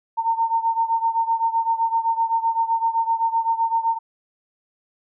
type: beating tone pair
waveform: sine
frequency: 909 / 916.8 Hz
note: A#5 / A#5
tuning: -44 / -29 cents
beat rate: 7.8 Hz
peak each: -20 / -23 dBFS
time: 0.17-3.99 s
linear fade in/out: 20 ms
effects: none